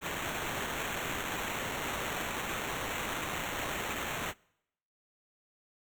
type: noise with sample-and-hold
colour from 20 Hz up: white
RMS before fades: -36 dBFS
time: 0.01-4.34 s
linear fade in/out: 50 ms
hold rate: 4900 Hz
effects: noise-tail reverb RT60 0.8 s tail -26 dB re dry